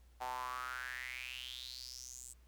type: tone with high-pass filter sweep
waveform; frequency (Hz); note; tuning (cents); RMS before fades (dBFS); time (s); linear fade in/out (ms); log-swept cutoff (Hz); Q
sawtooth; 126.4; B2; +41; -45; 0.2-2.34; 20; 790 to 8200; 6.8
effects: added 60 Hz sine -60 dBFS peak until 2.47 s + pink hiss -73 dBFS RMS until 2.47 s